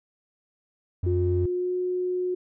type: tone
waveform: triangle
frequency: 90 Hz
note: F#2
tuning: 47 cents flat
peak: -21 dBFS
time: 1.03-1.46 s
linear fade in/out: 5 ms
type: tone with pitch glide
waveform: sine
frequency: 357.5 to 363.1 Hz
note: F4 to F#4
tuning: +41 to -33 cents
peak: -24 dBFS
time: 1.06-2.35 s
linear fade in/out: 10 ms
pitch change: +26 cents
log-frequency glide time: 1.45-1.74 s
effects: none